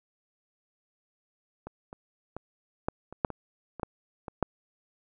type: clicks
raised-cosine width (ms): 1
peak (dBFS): -25 / -28 / -23 / -13 / -28 / -9 / -22 / -25 / -15 / -23 / -10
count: 11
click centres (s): 1.67 / 1.929 / 2.366 / 2.885 / 3.126 / 3.248 / 3.303 / 3.797 / 3.832 / 4.282 / 4.427
effects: none